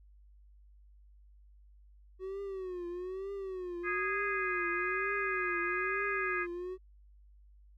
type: tone with vibrato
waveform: triangle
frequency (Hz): 372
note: F#4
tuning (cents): +9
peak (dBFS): -35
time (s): 2.19-6.78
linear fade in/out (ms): 50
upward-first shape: triangle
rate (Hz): 1.1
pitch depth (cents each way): 130
type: harmonic tone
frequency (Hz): 413.3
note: G#4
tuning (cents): -8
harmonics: 3 / 4 / 5 / 6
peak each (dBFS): -37 / -35 / -38 / -41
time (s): 3.83-6.47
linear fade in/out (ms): 50
effects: added 50 Hz sine -56 dBFS peak until 7.77 s